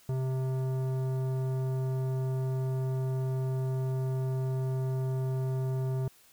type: tone with tanh clipping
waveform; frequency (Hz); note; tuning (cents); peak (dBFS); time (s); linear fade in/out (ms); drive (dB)
sine; 130.81; C3; 0; -30; 0.09-6.08; 2; 14
effects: white hiss -60 dBFS RMS until 6.32 s